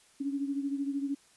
sine beating tone pair, 277.2 / 290.2 Hz, C#4 / D4, 0 / -21 cents, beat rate 13 Hz, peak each -31 / -37 dBFS, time 0.2-1.15 s, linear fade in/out 10 ms, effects white hiss -62 dBFS RMS until 1.36 s + resampled to 24000 Hz

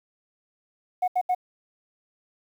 sine tone bursts, 730 Hz, F#5, 24 cents flat, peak -18 dBFS, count 3, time 1.02-1.349 s, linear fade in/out 10 ms, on 59 ms, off 76 ms, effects tanh soft clip ceiling -18 dBFS + 9-bit

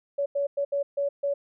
sine tone bursts at uneven times, 565 Hz, C#5, 33 cents sharp, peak -23 dBFS, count 6, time 0.18-0.26 / 0.35-0.47 / 0.57-0.65 / 0.72-0.83 / 0.97-1.09 / 1.23-1.34 s, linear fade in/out 10 ms, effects none

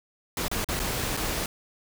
pink noise with dropouts, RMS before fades -29 dBFS, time 0.37-1.46 s, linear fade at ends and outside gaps 2 ms, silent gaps 0.482-0.514 / 0.645-0.687 / 0.794-0.799 / 1.168-1.172 s, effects none

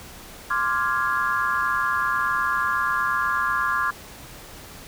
sine chord, D half-diminished seventh, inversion third, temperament equal, 1046.5 / 1174.7 / 1396.9 / 1661.2 Hz, C6 / D6 / F6 / Ab6, 0 / 0 / 0 / 0 cents, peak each -26 dBFS, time 0.5-3.91 s, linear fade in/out 10 ms, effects pink hiss -42 dBFS RMS until 4.87 s

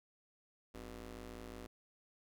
15% pulse ring-modulated tone, 114.1 Hz, A#2, 37 cents flat, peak -38 dBFS, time 0.74-1.67 s, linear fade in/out 10 ms, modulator 147 Hz, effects none

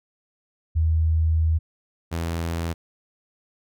sine / sawtooth tone pair in turn, 80.1 / 83.47 Hz, E2 / E2, -49 / +22 cents, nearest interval minor second, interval 71 cents, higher second, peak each -17 / -21 dBFS, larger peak first, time 0.75-1.59 / 2.11-2.74 s, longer first, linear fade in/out 20 ms, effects none

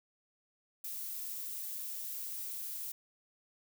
violet noise, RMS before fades -41 dBFS, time 0.84-2.92 s, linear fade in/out 5 ms, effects none

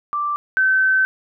sine tone pair in turn, 1174.7 / 1535.1 Hz, D6 / G6, 0 / -37 cents, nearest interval perfect fourth, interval 463 cents, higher second, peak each -19 / -13 dBFS, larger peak second, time 0.13-0.36 / 0.57-1.05 s, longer second, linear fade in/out 0 ms, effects none

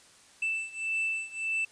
triangle beating tone pair, 2649 / 2650.7 Hz, E7 / E7, +8 / +9 cents, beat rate 1.7 Hz, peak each -30 / -32 dBFS, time 0.42-1.65 s, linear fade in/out 5 ms, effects white hiss -57 dBFS RMS until 1.71 s + resampled to 22050 Hz

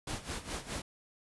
pink noise with tremolo, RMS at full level -37 dBFS, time 0.07-0.82 s, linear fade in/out 5 ms, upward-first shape sine, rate 4.8 Hz, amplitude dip 80%, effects resampled to 24000 Hz

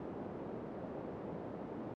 pink band-pass noise, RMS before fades -44 dBFS, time 0-1.94 s, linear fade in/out 2 ms, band 200 to 570 Hz, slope 12 dB/octave, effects MP3 96 kbps

